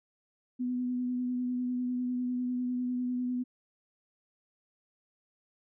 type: tone with vibrato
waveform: sine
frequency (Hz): 248.8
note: B3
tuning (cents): +13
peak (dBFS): -29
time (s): 0.59-3.44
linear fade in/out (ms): 20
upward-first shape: sine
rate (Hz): 10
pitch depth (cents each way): 16
effects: none